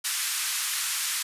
white band-pass noise, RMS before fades -29 dBFS, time 0.04-1.23 s, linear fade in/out 10 ms, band 1200 to 12000 Hz, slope 24 dB/octave, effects resampled to 32000 Hz

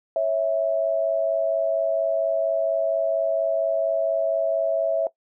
sine tone pair together, 551 / 655.3 Hz, C#5 / E5, -11 / -10 cents, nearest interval minor third, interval 301 cents, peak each -25 / -20 dBFS, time 0.16-5.07 s, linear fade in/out 2 ms, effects noise-tail reverb RT60 0.1 s tail -19 dB re dry

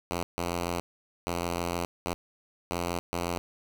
5% pulse tone bursts at uneven times, 86.6 Hz, F2, 14 cents flat, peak -18 dBFS, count 6, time 0.11-0.23 / 0.38-0.8 / 1.27-1.85 / 2.06-2.14 / 2.71-2.99 / 3.13-3.38 s, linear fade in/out 0 ms, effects none

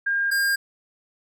sine / square tone pair in turn, 1610 / 1610 Hz, G6 / G6, +46 / +46 cents, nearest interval unison, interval 0 cents, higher neither, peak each -20 dBFS, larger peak neither, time 0.06-0.31 / 0.31-0.56 s, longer neither, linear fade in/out 10 ms, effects none

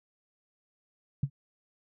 sine tone with exponential decay, 138.1 Hz, C#3, 6 cents flat, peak -20 dBFS, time 1.23-1.3 s, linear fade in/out 5 ms, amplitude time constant 15 ms, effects none

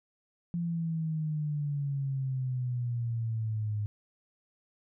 sine exponential sweep, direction down, 172.8 to 103.83 Hz, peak -29 dBFS, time 0.54-3.86 s, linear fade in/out 0 ms, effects none

